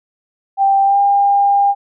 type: tone with pitch glide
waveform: sine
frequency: 786 to 802.5 Hz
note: G5 to G5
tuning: +4 to +40 cents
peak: -9 dBFS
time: 0.57-1.75 s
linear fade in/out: 50 ms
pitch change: +36 cents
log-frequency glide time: 0.83-0.99 s
effects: none